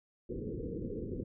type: low-pass noise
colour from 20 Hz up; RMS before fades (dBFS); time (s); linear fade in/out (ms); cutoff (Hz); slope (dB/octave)
white; -39; 0.29-1.24; 10; 490; 96
effects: none